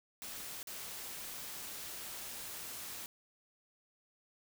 white noise with dropouts, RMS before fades -45 dBFS, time 0.22-3.06 s, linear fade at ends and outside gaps 0 ms, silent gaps 0.629-0.672 s, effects none

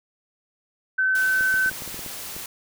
sine tone, 1529 Hz, G6, 44 cents flat, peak -18 dBFS, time 0.98-1.7 s, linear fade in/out 10 ms
white noise, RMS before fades -35 dBFS, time 1.15-2.46 s, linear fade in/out 2 ms
clicks, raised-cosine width 2 ms, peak -25 dBFS, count 10, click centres 1.409 / 1.541 / 1.661 / 1.715 / 1.821 / 1.877 / 1.944 / 1.992 / 2.063 / 2.365 s
effects none

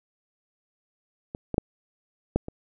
clicks, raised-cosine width 2 ms, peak -20 / -15 / -6 / -8 / -21 dBFS, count 5, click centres 1.349 / 1.543 / 1.581 / 2.36 / 2.484 s, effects none

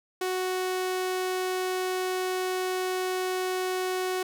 sawtooth tone, 370 Hz, F#4, in tune, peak -23 dBFS, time 0.21-4.23 s, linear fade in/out 5 ms, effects none

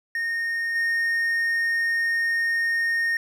triangle tone with level steps, 1844 Hz, A#6, 19 cents flat, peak -22 / -19 dBFS, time 0.15-3.17 s, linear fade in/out 2 ms, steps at 0.75 s, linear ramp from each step 10 ms, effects none

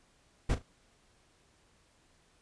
brown noise with echo, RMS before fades -26 dBFS, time 0.49-0.55 s, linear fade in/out 10 ms, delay 38 ms, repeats 2, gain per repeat -13 dB, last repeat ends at 0.626 s, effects pink hiss -67 dBFS RMS until 2.41 s + resampled to 22050 Hz

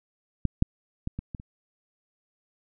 clicks, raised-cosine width 5 ms, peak -11 / -7 / -17 / -20 / -22 / -29 dBFS, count 6, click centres 0.453 / 0.624 / 1.074 / 1.19 / 1.348 / 1.399 s, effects none

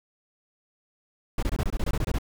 brown noise bursts, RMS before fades -25 dBFS, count 12, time 1.38-2.185 s, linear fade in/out 2 ms, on 46 ms, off 23 ms, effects none

